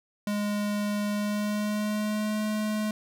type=tone with pitch glide; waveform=square; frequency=206.8 to 213.5 Hz; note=G#3 to G#3; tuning=-7 to +48 cents; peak=-27 dBFS; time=0.27-2.91 s; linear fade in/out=2 ms; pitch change=+55 cents; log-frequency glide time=1.12-2.42 s; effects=none